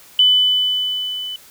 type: tone with level ramp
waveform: sine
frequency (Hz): 3000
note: F#7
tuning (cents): +23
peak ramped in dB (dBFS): -8 to -25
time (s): 0.19-1.36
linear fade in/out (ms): 2
effects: white hiss -45 dBFS RMS until 1.5 s